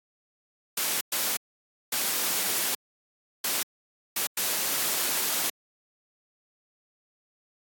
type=noise bursts at uneven times; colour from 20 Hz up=white; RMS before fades=-27 dBFS; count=6; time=0.77-1.01 / 1.12-1.37 / 1.92-2.75 / 3.44-3.63 / 4.16-4.27 / 4.37-5.5 s; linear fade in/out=5 ms; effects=high-pass 200 Hz 12 dB/octave + AAC 64 kbps